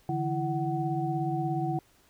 sine tone cluster, 145.3 / 162.1 / 333.9 / 747 Hz, D3 / E3 / E4 / F#5, -18 / -29 / +22 / +16 cents, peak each -31 / -37 / -32 / -32 dBFS, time 0.09-1.79 s, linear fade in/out 2 ms, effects pink hiss -63 dBFS RMS until 2.09 s

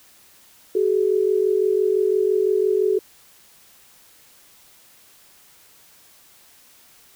sine tone pair together, 379.1 / 425 Hz, F#4 / G#4, +42 / +40 cents, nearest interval major second, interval 198 cents, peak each -19 dBFS, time 0.75-2.99 s, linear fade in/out 5 ms, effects white hiss -52 dBFS RMS until 7.15 s

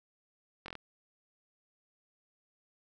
slowing click train, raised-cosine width 0.3 ms, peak -26 dBFS, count 5, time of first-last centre 0.66-0.753 s, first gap 22 ms, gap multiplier 1.04, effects none

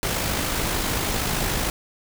pink noise with amplitude modulation, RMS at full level -23 dBFS, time 0.03-1.7 s, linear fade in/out 0 ms, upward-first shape sine, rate 53.2 Hz, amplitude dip 35%, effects none

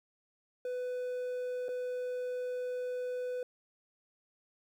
triangle tone with dropouts, 498.7 Hz, B4, 17 cents sharp, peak -32 dBFS, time 0.65-3.43 s, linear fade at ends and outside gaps 2 ms, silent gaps 1.684-1.689 s, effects 11-bit

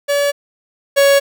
45% pulse tone pair in turn, 571 / 558.3 Hz, D5 / C#5, -49 / +12 cents, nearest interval unison, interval 39 cents, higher first, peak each -13 / -8 dBFS, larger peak second, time 0.08-0.32 / 0.96-1.2 s, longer neither, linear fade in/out 20 ms, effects none

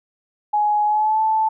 sine tone with pitch glide, 838 to 876.1 Hz, G#5 to A5, +15 to -8 cents, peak -15 dBFS, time 0.53-1.49 s, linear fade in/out 10 ms, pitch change +77 cents, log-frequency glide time 0.85-1.21 s, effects none

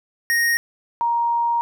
square / sine tone pair in turn, 1864.7 / 938.8 Hz, A#6 / A#5, 0 / +12 cents, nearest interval octave, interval 1188 cents, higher first, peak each -17 dBFS, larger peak neither, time 0.3-0.57 / 1.01-1.61 s, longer second, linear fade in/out 0 ms, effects none

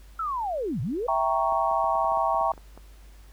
sine linear two-way sweep, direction down then up, 1359 to 100.7 to 519 Hz, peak -26 dBFS, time 0.19-1.07 s, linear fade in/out 5 ms, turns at 0.81 s
sine chord, E diminished seventh, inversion none, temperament equal, 659.3 / 784 / 932.3 / 1108.7 Hz, E5 / G5 / Bb5 / Db6, 0 / 0 / 0 / 0 cents, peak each -27 dBFS, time 1.08-2.52 s, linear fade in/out 5 ms
clicks, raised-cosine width 1 ms, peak -31 dBFS, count 12, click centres 1.524 / 1.713 / 1.843 / 1.954 / 2.045 / 2.12 / 2.173 / 2.346 / 2.412 / 2.537 / 2.578 / 2.776 s
effects added 50 Hz sine -46 dBFS peak until 3.32 s + pink hiss -58 dBFS RMS until 3.32 s

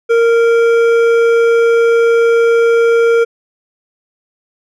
triangle tone with hard clipping, 463.5 Hz, A#4, 10 cents flat, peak -9 dBFS, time 0.09-3.25 s, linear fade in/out 20 ms, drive 13 dB, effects none

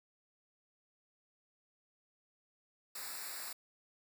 white noise with comb filter, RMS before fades -44 dBFS, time 2.95-3.53 s, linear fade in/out 5 ms, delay 0.32 ms, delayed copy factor -0.9, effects none

